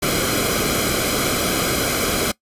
pink noise with comb filter, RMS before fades -20 dBFS, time 0.02-2.32 s, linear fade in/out 10 ms, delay 1.1 ms, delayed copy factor -0.7, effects noise-tail reverb RT60 0.1 s tail -21 dB re dry + resampled to 32000 Hz

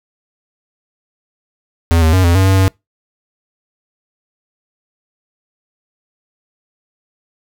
square tone with pitch steps, 83.6 / 79.9 / 93.1 / 85.7 / 95.1 / 95.8 / 95.2 Hz, E2 / D#2 / F#2 / F2 / F#2 / G2 / F#2, +25 / +47 / +11 / -32 / +48 / -39 / +50 cents, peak -9 dBFS, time 1.91-2.68 s, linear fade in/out 0 ms, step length 110 ms, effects noise-tail reverb RT60 0.2 s tail -26 dB re dry

